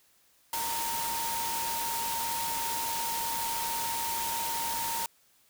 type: tone in noise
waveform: sine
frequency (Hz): 922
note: A#5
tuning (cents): -19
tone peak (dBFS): -33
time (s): 0.53-5.06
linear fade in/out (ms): 2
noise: white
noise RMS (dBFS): -34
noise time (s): 0.53-5.06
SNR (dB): -2
effects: white hiss -65 dBFS RMS until 5.49 s